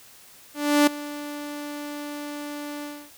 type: tone with ADSR envelope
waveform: sawtooth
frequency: 292.8 Hz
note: D4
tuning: 5 cents flat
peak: -10 dBFS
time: 0.54-3.11 s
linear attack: 330 ms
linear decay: 7 ms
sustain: -18 dB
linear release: 280 ms
effects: white hiss -50 dBFS RMS until 3.17 s